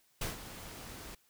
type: noise with ADSR envelope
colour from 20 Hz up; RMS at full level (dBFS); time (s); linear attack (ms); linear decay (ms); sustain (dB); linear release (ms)
pink; -35; 0.21-1.15; 6; 140; -12; 6
effects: white hiss -70 dBFS RMS until 1.29 s